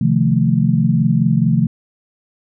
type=chord; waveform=sine; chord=F dominant seventh; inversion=second; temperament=equal; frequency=130.81 / 155.56 / 174.61 / 220 Hz; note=C3 / Eb3 / F3 / A3; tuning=0 / 0 / 0 / 0 cents; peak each=-17 dBFS; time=0.01-1.67 s; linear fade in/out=5 ms; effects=none